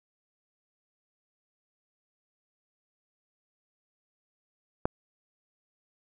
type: click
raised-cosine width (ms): 1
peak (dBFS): -11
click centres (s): 4.855
effects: none